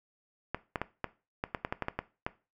clicks, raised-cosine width 0.5 ms, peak -16 dBFS, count 12, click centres 0.546 / 0.758 / 0.816 / 1.043 / 1.439 / 1.548 / 1.649 / 1.725 / 1.823 / 1.884 / 1.99 / 2.265 s, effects noise-tail reverb RT60 0.3 s tail -17 dB re dry

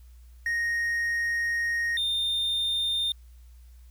triangle tone pair in turn, 1865 / 3626 Hz, A#6 / A#7, 0 / -49 cents, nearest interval octave, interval 1151 cents, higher second, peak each -23 / -23 dBFS, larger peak neither, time 0.46-1.97 / 1.97-3.12 s, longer first, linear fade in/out 2 ms, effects added 60 Hz sine -47 dBFS peak until 3.9 s + white hiss -66 dBFS RMS until 3.9 s

